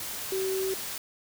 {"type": "tone in noise", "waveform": "sine", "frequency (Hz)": 381.5, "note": "G4", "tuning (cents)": -47, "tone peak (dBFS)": -27, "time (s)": [0.32, 0.74], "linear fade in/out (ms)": 2, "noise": "white", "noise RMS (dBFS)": -36, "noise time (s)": [0, 0.98], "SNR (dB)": 6, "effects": []}